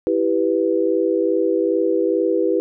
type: chord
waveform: sine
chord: E minor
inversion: none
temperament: equal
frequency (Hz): 329.6 / 392 / 493.9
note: E4 / G4 / B4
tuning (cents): 0 / 0 / 0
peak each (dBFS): -20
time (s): 0.07-2.6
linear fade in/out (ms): 0
effects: none